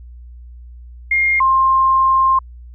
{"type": "tone pair in turn", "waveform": "sine", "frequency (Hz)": [2126, 1058.4], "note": ["C7", "C6"], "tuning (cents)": [27, 20], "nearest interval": "octave", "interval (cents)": 1207, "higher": "first", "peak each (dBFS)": [-12, -10], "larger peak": "second", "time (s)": [[1.11, 1.4], [1.4, 2.39]], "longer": "second", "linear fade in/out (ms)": 5, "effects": ["added 60 Hz sine -34 dBFS peak until 2.74 s"]}